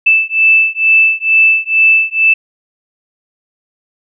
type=beating tone pair; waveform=sine; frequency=2637 / 2639.2 Hz; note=E7 / E7; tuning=0 / +1 cents; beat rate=2.2 Hz; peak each=-10 dBFS; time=0.06-2.34 s; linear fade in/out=10 ms; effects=none